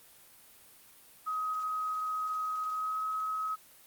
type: tone with pitch glide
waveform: sine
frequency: 1263 to 1276.2 Hz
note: D#6 to D#6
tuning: +26 to +44 cents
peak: -30 dBFS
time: 1.26-3.56 s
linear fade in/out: 20 ms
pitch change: +18 cents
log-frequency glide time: 2.72-3.01 s
effects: white hiss -57 dBFS RMS until 3.86 s + Opus 32 kbps